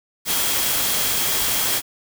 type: tone in noise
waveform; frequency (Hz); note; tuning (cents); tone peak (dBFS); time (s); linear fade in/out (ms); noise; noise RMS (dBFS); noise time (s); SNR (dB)
sine; 3267; G#7; -29; -31; 0.25-1.82; 50; white; -21; 0.25-1.82; -13
effects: none